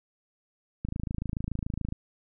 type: click train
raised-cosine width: 5 ms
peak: -19 dBFS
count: 30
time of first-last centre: 0.85-1.924 s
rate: 27 Hz
effects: none